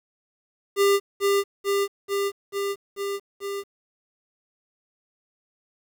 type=tone with echo; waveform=square; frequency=399.3 Hz; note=G4; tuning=32 cents sharp; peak=-17 dBFS; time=0.76-1 s; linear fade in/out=50 ms; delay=440 ms; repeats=6; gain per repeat=-2 dB; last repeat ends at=3.64 s; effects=9-bit